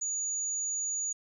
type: tone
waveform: sine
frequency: 6750 Hz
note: G#8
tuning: 27 cents sharp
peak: -30 dBFS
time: 0.01-1.13 s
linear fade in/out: 10 ms
effects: none